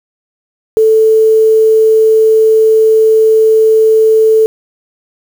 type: tone with quantisation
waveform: sine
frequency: 440 Hz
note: A4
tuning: in tune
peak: -4 dBFS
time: 0.77-4.46 s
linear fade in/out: 0 ms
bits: 5
effects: none